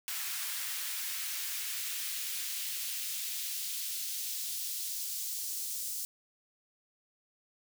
white noise with high-pass filter sweep, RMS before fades -37 dBFS, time 0.08-6.05 s, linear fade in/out 0 ms, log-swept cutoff 1400 to 5900 Hz, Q 1, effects none

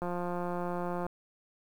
click train, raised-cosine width 1 ms, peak -22 dBFS, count 185, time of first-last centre 0.02-1.065 s, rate 176 Hz, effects 9-bit

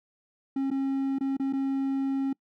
triangle tone with dropouts, 270.9 Hz, C#4, 40 cents flat, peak -23 dBFS, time 0.56-2.33 s, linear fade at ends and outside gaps 5 ms, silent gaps 0.704-0.712 / 1.186-1.208 / 1.369-1.397 / 1.527-1.533 s, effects noise-tail reverb RT60 0.1 s tail -26 dB re dry

